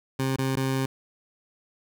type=tone with dropouts; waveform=20% pulse; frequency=133.1 Hz; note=C3; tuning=30 cents sharp; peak=-19 dBFS; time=0.19-0.86 s; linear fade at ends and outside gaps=5 ms; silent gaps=0.363-0.385 / 0.557-0.569 s; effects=none